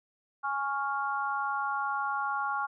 sine chord, Db major, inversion second, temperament equal, 830.6 / 1108.7 / 1396.9 Hz, Ab5 / Db6 / F6, 0 / 0 / 0 cents, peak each -33 dBFS, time 0.43-2.67 s, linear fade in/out 20 ms, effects none

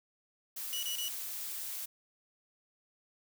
blue noise, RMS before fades -40 dBFS, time 0.56-1.86 s, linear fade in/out 10 ms
sawtooth tone bursts, 2938 Hz, F#7, 13 cents flat, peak -32 dBFS, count 3, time 0.73-1.082 s, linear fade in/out 0 ms, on 98 ms, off 29 ms
effects none

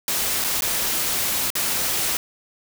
white noise with dropouts, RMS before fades -23 dBFS, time 0.08-2.17 s, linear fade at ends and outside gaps 1 ms, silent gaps 0.441-0.445 / 0.608-0.621 / 1.503-1.553 s, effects none

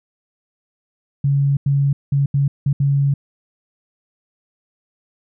sine tone bursts at uneven times, 140 Hz, C#3, 18 cents sharp, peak -13 dBFS, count 6, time 1.24-1.57 / 1.66-1.93 / 2.12-2.26 / 2.34-2.48 / 2.66-2.73 / 2.8-3.14 s, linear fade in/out 5 ms, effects none

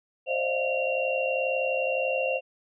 sine tone cluster, 527 / 599 / 638 / 700 / 2755 Hz, C5 / D5 / D#5 / F5 / F7, +12 / +34 / +43 / +4 / -24 cents, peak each -27 / -34 / -34 / -34 / -30 dBFS, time 0.26-2.41 s, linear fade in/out 50 ms, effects none

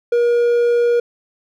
triangle tone, 476.4 Hz, A#4, 38 cents sharp, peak -10 dBFS, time 0.12-1 s, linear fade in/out 5 ms, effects none

